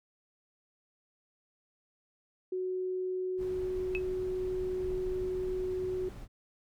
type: tone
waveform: sine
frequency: 369.9 Hz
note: F#4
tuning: in tune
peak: -31 dBFS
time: 2.52-6.09 s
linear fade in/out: 5 ms
type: noise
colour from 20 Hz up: brown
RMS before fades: -43 dBFS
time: 3.37-6.28 s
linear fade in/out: 50 ms
type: tone with exponential decay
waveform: sine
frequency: 2577 Hz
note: E7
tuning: 40 cents flat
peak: -28 dBFS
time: 3.95-4.02 s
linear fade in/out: 0 ms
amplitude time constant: 15 ms
effects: none